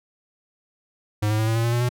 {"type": "tone with pitch steps", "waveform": "square", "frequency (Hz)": [105.3, 107.64, 110.03, 112.47, 114.96, 117.51, 120.12, 122.79], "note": ["G#2", "A2", "A2", "A2", "A#2", "A#2", "B2", "B2"], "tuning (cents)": [24, -38, 0, 38, -24, 14, -48, -10], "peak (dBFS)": -20, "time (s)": [1.22, 1.892], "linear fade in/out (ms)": 10, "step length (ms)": 84, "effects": []}